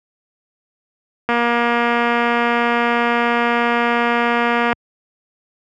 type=click train; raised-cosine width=0.5 ms; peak=-3 dBFS; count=816; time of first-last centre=1.29-4.729 s; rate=237 Hz; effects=high-pass 80 Hz 12 dB/octave